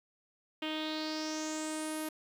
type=tone with low-pass filter sweep; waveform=sawtooth; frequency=311.1 Hz; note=D#4; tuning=in tune; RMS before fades=-37 dBFS; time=0.62-2.09 s; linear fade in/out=5 ms; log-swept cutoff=3000 to 12000 Hz; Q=5.1; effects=10-bit